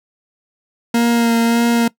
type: tone with vibrato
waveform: 40% pulse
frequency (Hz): 233.1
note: A#3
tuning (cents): 0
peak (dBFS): -11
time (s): 0.94-1.88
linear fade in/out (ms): 5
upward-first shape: sine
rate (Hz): 1.7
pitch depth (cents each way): 17
effects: noise-tail reverb RT60 0.1 s tail -21 dB re dry